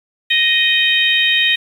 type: harmonic tone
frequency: 622.3 Hz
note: D#5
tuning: in tune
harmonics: 3 / 4 / 5 / 6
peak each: -17 / -17 / -17 / -17 dBFS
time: 0.3-1.56 s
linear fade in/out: 10 ms
effects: 7-bit